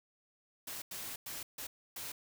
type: noise bursts at uneven times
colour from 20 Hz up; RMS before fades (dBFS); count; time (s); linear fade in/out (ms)
white; -43; 5; 0.67-0.82 / 0.91-1.16 / 1.26-1.43 / 1.58-1.67 / 1.96-2.12; 5
effects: none